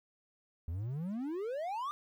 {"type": "exponential sweep", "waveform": "triangle", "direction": "up", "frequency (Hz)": [77.8, 1225], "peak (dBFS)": -33, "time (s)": [0.68, 1.91], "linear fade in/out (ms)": 0, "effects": ["12-bit"]}